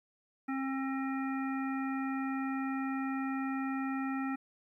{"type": "harmonic tone", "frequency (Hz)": 268, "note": "C4", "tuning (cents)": 42, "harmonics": [1, 3, 5, 7, 9], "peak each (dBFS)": [-33, -42, -42, -45, -49], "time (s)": [0.48, 4.36], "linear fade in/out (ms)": 10, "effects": ["12-bit"]}